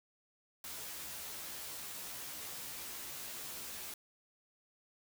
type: noise with comb filter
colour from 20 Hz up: white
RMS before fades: -45 dBFS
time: 0.64-3.94 s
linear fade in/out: 2 ms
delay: 14 ms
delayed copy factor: +0.95
effects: none